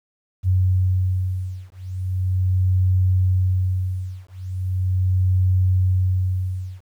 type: beating tone pair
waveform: sine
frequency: 92.5 / 92.89 Hz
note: F#2 / F#2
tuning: 0 / +7 cents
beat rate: 0.39 Hz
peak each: -20 dBFS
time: 0.43-6.82 s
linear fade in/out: 50 ms
effects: 9-bit